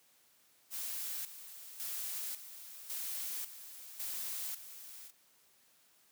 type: noise with tremolo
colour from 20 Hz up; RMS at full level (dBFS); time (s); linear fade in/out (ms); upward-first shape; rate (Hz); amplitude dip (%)
blue; -40; 0.7-5.11; 50; square; 0.91; 70
effects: white hiss -68 dBFS RMS until 6.11 s + high-pass 100 Hz 12 dB/octave